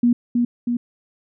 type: tone with echo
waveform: sine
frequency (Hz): 240.1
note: B3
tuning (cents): -49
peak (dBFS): -12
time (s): 0.03-0.13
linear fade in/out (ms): 5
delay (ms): 320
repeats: 2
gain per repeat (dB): -3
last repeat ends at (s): 0.77
effects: none